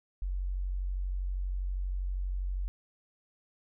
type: tone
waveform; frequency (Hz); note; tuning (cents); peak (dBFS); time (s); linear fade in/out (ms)
sine; 46.25; F#1; 0; -30; 0.22-2.68; 0
effects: none